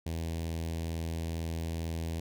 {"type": "tone with notch filter", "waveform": "sawtooth", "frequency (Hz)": 82.2, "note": "E2", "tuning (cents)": -4, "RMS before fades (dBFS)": -35, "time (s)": [0.06, 2.2], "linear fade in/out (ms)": 5, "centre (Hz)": 1300, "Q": 0.91, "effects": []}